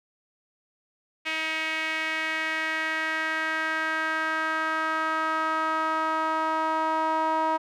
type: tone with band-pass filter sweep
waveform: sawtooth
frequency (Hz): 317.7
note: D#4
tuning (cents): +36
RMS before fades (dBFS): -27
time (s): 1.25-7.58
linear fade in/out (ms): 20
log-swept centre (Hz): 2400 to 950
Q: 3.2
effects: none